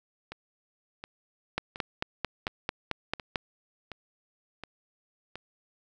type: two click trains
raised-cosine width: 0.3 ms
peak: -23 / -12 dBFS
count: 8 / 9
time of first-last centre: 0.32-5.356 / 1.58-3.358 s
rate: 1.39 / 4.5 Hz
effects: none